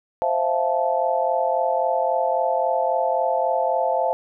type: chord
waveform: sine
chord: F major seventh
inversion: second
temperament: just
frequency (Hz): 523.8 / 654.8 / 698.5 / 873.1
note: C5 / E5 / F5 / A5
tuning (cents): +2 / -12 / 0 / -14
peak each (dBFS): -24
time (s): 0.22-4.13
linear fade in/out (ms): 0
effects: none